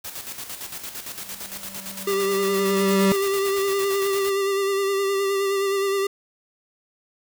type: noise with tremolo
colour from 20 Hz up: white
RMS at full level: -33 dBFS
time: 0.04-4.3 s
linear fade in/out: 10 ms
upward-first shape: square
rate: 8.8 Hz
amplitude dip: 55%
type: tone with exponential growth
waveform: square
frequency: 193.5 Hz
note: G3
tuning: 22 cents flat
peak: -17 dBFS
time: 1.14-3.12 s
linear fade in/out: 0 ms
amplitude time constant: 430 ms
type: tone with vibrato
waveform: square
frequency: 393.9 Hz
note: G4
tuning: 8 cents sharp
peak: -21 dBFS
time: 2.07-6.07 s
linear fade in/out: 5 ms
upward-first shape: sine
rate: 9.6 Hz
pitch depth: 27 cents each way
effects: none